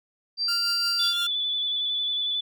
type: tone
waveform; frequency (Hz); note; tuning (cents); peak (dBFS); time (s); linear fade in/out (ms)
sine; 4699; D8; 0; -23; 0.37-1.14; 50
type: tone with tremolo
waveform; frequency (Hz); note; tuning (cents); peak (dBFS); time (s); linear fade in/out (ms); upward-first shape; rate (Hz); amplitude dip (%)
sawtooth; 1396.9; F6; 0; -24; 0.48-1.27; 5; triangle; 5.7; 50
type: tone with vibrato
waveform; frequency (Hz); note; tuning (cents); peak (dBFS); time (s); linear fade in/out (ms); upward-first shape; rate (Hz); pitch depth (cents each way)
sine; 3472; A7; -24; -24; 0.99-2.41; 10; square; 11; 11
effects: none